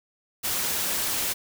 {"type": "noise", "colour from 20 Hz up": "white", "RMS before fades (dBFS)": -27, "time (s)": [0.43, 1.34], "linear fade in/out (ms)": 20, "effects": []}